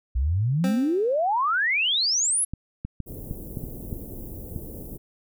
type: exponential sweep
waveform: sine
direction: up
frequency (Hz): 58 to 11280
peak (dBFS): -20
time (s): 0.15-2.45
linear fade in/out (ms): 10
type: tone with exponential decay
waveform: 25% pulse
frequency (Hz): 262.6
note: C4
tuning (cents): +6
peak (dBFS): -21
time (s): 0.64-1.24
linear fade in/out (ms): 1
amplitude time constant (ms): 130
type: clicks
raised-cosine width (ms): 5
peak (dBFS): -18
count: 8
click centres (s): 2.536 / 2.85 / 3.003 / 3.311 / 3.572 / 3.639 / 3.928 / 4.562
type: band-stop noise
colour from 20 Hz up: pink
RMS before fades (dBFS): -37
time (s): 3.06-4.98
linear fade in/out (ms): 20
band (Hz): 490 to 13000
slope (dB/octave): 24
effects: none